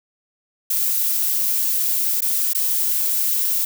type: noise with dropouts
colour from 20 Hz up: violet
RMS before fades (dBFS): -20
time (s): 0.7-3.65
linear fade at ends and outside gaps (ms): 5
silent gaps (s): 2.207-2.219 / 2.533-2.548
effects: none